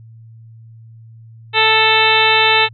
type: harmonic tone with a mistuned harmonic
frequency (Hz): 440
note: A4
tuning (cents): 0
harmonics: 1 / 2 / 3 / 4 / 5 / 6 / 7 / 8 / 9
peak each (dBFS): -20 / -16 / -21 / -19 / -19 / -16 / -21 / -18 / -22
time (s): 1.53-2.69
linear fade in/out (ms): 50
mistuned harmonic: 8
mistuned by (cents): +38
effects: added 113 Hz sine -37 dBFS peak until 2.73 s